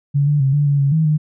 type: tone with pitch steps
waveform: sine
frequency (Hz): 142 / 146.9 / 135 / 145.9 / 142.5 / 139.2 / 159 / 152.3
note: C#3 / D3 / C#3 / D3 / C#3 / C#3 / D#3 / D#3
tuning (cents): +42 / +1 / -45 / -11 / +48 / +8 / +38 / -37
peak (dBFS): -12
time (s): 0.14-1.18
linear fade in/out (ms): 20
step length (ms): 130
effects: none